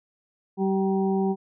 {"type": "harmonic tone with a mistuned harmonic", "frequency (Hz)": 192.9, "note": "G3", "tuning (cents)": -28, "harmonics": [1, 2, 4, 5], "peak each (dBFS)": [-23, -25, -31, -39], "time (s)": [0.57, 1.36], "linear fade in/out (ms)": 50, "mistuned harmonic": 5, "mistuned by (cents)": -27, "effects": []}